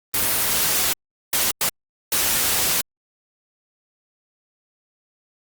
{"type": "noise bursts at uneven times", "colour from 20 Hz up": "white", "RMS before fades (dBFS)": -20, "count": 4, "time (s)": [[0.14, 0.93], [1.33, 1.51], [1.61, 1.69], [2.12, 2.81]], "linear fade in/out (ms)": 2, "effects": ["Opus 24 kbps"]}